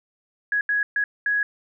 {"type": "tone bursts at uneven times", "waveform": "sine", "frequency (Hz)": 1668, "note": "G#6", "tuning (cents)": 7, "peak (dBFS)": -19, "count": 4, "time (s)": [[0.52, 0.61], [0.69, 0.83], [0.96, 1.04], [1.26, 1.43]], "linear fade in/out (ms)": 2, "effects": []}